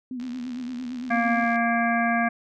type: tone with vibrato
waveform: sine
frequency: 248.7 Hz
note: B3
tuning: 12 cents sharp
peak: -29 dBFS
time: 0.11-1.44 s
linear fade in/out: 2 ms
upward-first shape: sine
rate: 8.8 Hz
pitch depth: 67 cents each way
type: click train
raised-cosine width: 0.2 ms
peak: -28 dBFS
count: 103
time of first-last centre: 0.2-1.558 s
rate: 75.1 Hz
type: harmonic tone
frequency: 233.1 Hz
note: A#3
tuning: in tune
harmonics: 1 / 3 / 5 / 7 / 9 / 10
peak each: -24 / -24 / -30 / -26 / -32 / -34 dBFS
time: 1.1-2.29 s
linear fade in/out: 10 ms
effects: MP3 96 kbps